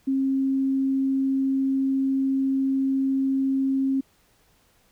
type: tone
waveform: sine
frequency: 268.6 Hz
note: C4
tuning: 46 cents sharp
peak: -20 dBFS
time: 0.07-4.01 s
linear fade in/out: 10 ms
effects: pink hiss -62 dBFS RMS until 4.91 s